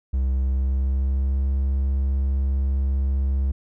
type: tone with pitch glide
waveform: triangle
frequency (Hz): 65.41 to 67.56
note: C2 to C#2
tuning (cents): 0 to -44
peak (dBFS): -17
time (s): 0.13-3.52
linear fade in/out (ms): 10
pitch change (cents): +56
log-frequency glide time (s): 0.3-1.48
effects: none